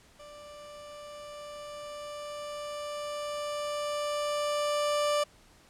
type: tone with level ramp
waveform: 30% pulse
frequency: 589 Hz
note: D5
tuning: 5 cents sharp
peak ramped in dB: -44 to -22 dBFS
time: 0.19-5.24 s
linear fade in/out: 10 ms
effects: pink hiss -59 dBFS RMS until 5.69 s + low-pass 10000 Hz 12 dB/octave